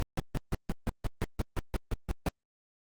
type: noise bursts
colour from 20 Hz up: brown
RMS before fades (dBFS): -28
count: 14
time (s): 0-2.286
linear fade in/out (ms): 0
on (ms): 24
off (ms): 150
effects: Opus 48 kbps